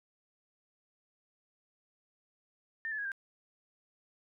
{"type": "tone with pitch steps", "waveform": "sine", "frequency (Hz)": [1800, 1725.7, 1654.4, 1586.1], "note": ["A6", "A6", "G#6", "G6"], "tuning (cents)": [39, -34, -7, 20], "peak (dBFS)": -34, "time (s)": [2.85, 3.118], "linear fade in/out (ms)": 0, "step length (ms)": 67, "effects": []}